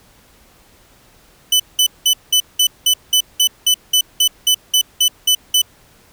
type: tone bursts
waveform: sawtooth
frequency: 3000 Hz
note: F#7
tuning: 23 cents sharp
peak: -7 dBFS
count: 16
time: 1.52-5.618 s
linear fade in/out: 5 ms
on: 78 ms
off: 190 ms
effects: pink hiss -50 dBFS RMS until 6.12 s